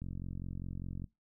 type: click train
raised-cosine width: 5 ms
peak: -29 dBFS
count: 47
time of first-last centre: 0.02-1.042 s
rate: 45 Hz
effects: noise-tail reverb RT60 0.2 s tail -22 dB re dry